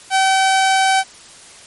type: tone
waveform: sawtooth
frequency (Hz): 767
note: G5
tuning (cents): -38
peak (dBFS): -8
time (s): 0.1-1.04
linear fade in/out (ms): 50
effects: white hiss -41 dBFS RMS until 1.66 s + MP3 48 kbps